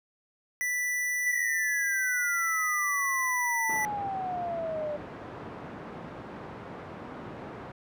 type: tone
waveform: square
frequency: 1975.5 Hz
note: B6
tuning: in tune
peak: -28 dBFS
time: 0.61-3.85 s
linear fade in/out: 0 ms
type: exponential sweep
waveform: sine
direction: down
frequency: 1989 to 587.3 Hz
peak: -30 dBFS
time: 1.26-4.97 s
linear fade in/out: 10 ms
type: band-pass noise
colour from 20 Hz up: pink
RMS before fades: -42 dBFS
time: 3.69-7.72 s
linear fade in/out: 5 ms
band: 130 to 1300 Hz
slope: 12 dB/octave
effects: none